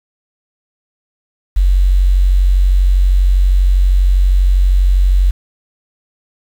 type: tone with quantisation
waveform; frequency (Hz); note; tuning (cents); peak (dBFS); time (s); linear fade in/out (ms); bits
sine; 46.25; F#1; 0; -7; 1.56-5.31; 10; 6
effects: none